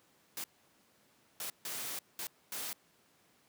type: noise bursts at uneven times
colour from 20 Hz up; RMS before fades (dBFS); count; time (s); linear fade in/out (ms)
white; -40; 5; 0.37-0.44 / 1.4-1.5 / 1.65-1.99 / 2.19-2.27 / 2.52-2.73; 2
effects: pink hiss -68 dBFS RMS until 3.48 s + high-pass 150 Hz 12 dB/octave